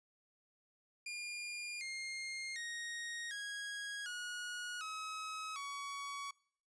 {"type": "tone with pitch steps", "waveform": "sawtooth", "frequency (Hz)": [2413, 2125, 1871.5, 1648.1, 1451.4, 1278.2, 1125.7], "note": ["D7", "C7", "A#6", "G#6", "F#6", "D#6", "C#6"], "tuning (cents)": [46, 26, 6, -14, -34, 46, 26], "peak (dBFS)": -38, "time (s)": [1.06, 6.31], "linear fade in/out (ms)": 5, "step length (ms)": 750, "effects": ["noise-tail reverb RT60 0.6 s tail -23 dB re dry", "resampled to 22050 Hz"]}